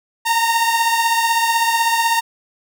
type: beating tone pair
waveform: sawtooth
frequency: 917 / 933 Hz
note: A#5 / A#5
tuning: -29 / +1 cents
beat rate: 16 Hz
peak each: -12 / -17 dBFS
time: 0.25-2.21 s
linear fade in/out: 20 ms
effects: none